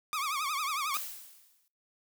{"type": "tone with vibrato", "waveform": "sawtooth", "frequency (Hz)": 1174.7, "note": "D6", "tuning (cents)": 0, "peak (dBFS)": -27, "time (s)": [0.13, 0.97], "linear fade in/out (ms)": 0, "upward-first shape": "triangle", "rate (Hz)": 11, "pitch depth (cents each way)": 170}
{"type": "noise with exponential decay", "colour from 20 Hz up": "blue", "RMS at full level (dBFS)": -34, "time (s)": [0.94, 1.68], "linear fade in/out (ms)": 0, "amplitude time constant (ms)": 160}
{"effects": ["noise-tail reverb RT60 0.3 s tail -22 dB re dry"]}